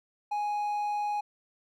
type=tone; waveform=triangle; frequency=830.6 Hz; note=G#5; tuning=in tune; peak=-26 dBFS; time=0.31-1.21 s; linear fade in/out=10 ms; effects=none